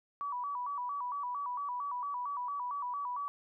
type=tone with vibrato; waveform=sine; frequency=1060 Hz; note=C6; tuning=22 cents sharp; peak=-34 dBFS; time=0.21-3.28 s; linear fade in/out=0 ms; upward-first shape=square; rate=4.4 Hz; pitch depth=130 cents each way; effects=none